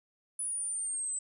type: exponential sweep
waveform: sine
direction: down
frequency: 9956 to 8000 Hz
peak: -32 dBFS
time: 0.39-1.19 s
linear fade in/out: 5 ms
effects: none